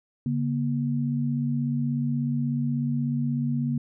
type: tone pair together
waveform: sine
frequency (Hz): 141.52 / 238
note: C#3 / A#3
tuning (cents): +36 / +36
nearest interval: major sixth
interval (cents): 900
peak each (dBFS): -26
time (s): 0.26-3.78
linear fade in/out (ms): 2
effects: none